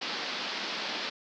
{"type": "band-pass noise", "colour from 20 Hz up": "white", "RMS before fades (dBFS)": -35, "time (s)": [0.01, 1.1], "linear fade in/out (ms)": 10, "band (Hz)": [180, 5000], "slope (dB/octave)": 48, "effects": []}